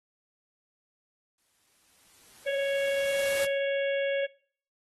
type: noise with exponential growth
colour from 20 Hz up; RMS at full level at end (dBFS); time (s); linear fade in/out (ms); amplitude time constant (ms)
white; -34; 1.38-3.45; 2; 450
type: harmonic tone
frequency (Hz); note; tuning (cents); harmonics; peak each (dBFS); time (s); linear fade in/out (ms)
554.4; C#5; 0; 1 / 3 / 4 / 5 / 6; -26 / -36 / -38 / -40 / -42; 2.46-4.27; 20
effects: noise-tail reverb RT60 0.5 s tail -21 dB re dry + AAC 32 kbps